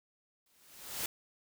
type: noise with exponential growth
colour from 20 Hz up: white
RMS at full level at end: -34 dBFS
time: 0.46-1.06 s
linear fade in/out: 2 ms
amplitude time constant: 130 ms
effects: none